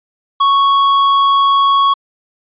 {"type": "tone with hard clipping", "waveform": "triangle", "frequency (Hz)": 1108.7, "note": "C#6", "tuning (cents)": 0, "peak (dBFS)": -10, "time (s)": [0.4, 1.94], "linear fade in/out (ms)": 10, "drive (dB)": 14, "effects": ["resampled to 8000 Hz"]}